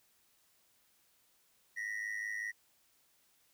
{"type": "ring-modulated tone", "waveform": "triangle", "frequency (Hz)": 1911, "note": "A#6", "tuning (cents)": 43, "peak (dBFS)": -32, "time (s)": [1.76, 2.52], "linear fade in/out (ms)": 20, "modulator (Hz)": 52.6, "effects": ["white hiss -71 dBFS RMS until 3.53 s"]}